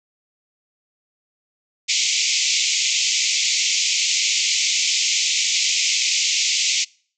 white band-pass noise, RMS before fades -20 dBFS, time 1.88-6.85 s, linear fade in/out 20 ms, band 2100 to 7300 Hz, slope 96 dB/octave, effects noise-tail reverb RT60 0.5 s tail -26 dB re dry

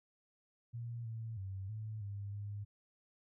sine tone with pitch steps, 117.7 / 112.7 / 96.2 / 108.6 / 100.7 / 102.4 Hz, A#2 / A2 / G2 / A2 / G2 / G#2, +17 / +42 / -32 / -22 / +47 / -24 cents, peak -40 dBFS, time 0.73-2.65 s, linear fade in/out 20 ms, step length 320 ms, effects none

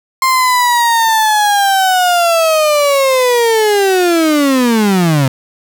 35% pulse linear sweep, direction down, 1056 to 128.5 Hz, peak -7 dBFS, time 0.22-5.28 s, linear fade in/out 2 ms, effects none

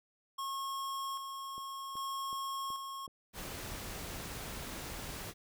square tone with tremolo, 1087 Hz, C#6, 34 cents flat, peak -37 dBFS, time 0.38-3.07 s, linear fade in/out 10 ms, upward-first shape square, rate 0.63 Hz, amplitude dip 40%
click train, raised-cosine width 2 ms, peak -40 dBFS, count 8, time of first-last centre 1.58-4.202 s, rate 2.67 Hz
pink noise, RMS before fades -43 dBFS, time 3.33-5.34 s, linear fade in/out 50 ms
effects none

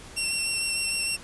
15% pulse tone with vibrato, 2721 Hz, F7, 46 cents flat, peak -18 dBFS, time 0.16-1.17 s, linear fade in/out 20 ms, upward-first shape square, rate 6.6 Hz, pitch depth 10 cents each way, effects pink hiss -45 dBFS RMS until 1.23 s + resampled to 24000 Hz

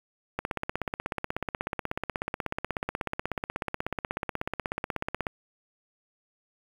click train, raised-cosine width 0.5 ms, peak -14 dBFS, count 81, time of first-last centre 0.39-5.268 s, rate 16.4 Hz, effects 7-bit

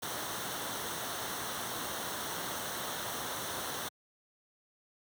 pink noise with comb filter, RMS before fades -38 dBFS, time 0.02-3.89 s, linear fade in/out 10 ms, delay 0.41 ms, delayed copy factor -0.6, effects high-pass 100 Hz 12 dB/octave

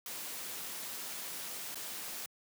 white noise with dropouts, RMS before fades -42 dBFS, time 0.06-2.26 s, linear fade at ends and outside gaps 2 ms, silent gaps 1.746-1.755 s, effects high-pass 150 Hz 12 dB/octave

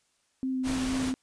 sine tone with vibrato, 260.1 Hz, C4, 10 cents flat, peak -27 dBFS, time 0.43-1.14 s, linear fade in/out 0 ms, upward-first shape sine, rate 4.3 Hz, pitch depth 14 cents each way
pink noise, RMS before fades -35 dBFS, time 0.63-1.14 s, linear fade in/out 50 ms
effects white hiss -71 dBFS RMS until 1.22 s + resampled to 22050 Hz

